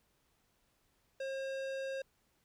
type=tone with tanh clipping; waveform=sine; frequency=537 Hz; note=C5; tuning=45 cents sharp; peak=-39 dBFS; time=1.2-2.02 s; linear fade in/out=5 ms; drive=18 dB; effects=pink hiss -75 dBFS RMS until 2.44 s